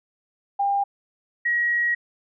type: tone pair in turn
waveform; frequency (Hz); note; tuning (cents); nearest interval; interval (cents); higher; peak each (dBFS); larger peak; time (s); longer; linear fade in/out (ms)
sine; 800 / 1902.7; G5 / A#6; +35 / +35; octave + minor third; 1500; second; -19; neither; 0.59-0.84 / 1.45-1.95; second; 10
effects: none